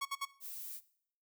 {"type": "tone bursts", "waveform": "sawtooth", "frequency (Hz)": 1108.7, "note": "C#6", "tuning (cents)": 0, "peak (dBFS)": -31, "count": 3, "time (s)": [0.01, 0.254], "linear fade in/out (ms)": 10, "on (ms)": 44, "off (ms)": 56}
{"type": "noise", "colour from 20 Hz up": "violet", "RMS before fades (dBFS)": -45, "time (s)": [0.4, 0.81], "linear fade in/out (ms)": 50}
{"effects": ["noise-tail reverb RT60 0.6 s tail -18 dB re dry"]}